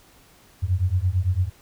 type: beating tone pair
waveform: sine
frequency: 87.31 / 96.21 Hz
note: F2 / G2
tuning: 0 / -32 cents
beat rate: 8.9 Hz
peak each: -22 dBFS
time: 0.62-1.5 s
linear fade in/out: 20 ms
effects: pink hiss -54 dBFS RMS until 1.61 s